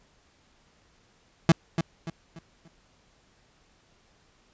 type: tone with echo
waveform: 35% pulse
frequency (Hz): 164.81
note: E3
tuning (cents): 0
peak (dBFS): -12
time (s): 1.49-1.52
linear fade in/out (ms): 2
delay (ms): 290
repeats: 4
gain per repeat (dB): -9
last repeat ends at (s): 2.68
effects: pink hiss -63 dBFS RMS until 4.53 s + resampled to 16000 Hz